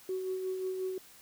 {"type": "tone with tremolo", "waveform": "sine", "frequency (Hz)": 374.3, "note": "F#4", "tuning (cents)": 20, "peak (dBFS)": -30, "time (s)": [0.09, 0.98], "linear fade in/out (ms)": 2, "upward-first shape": "sine", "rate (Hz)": 5.6, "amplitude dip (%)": 40, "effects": ["tanh soft clip ceiling -26 dBFS", "white hiss -56 dBFS RMS until 1.21 s"]}